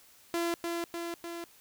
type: tone with echo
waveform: sawtooth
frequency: 339.8 Hz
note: F4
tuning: 47 cents flat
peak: -25 dBFS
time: 0.34-0.54 s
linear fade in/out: 0 ms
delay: 300 ms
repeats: 3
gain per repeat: -3 dB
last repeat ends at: 1.44 s
effects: white hiss -59 dBFS RMS until 1.6 s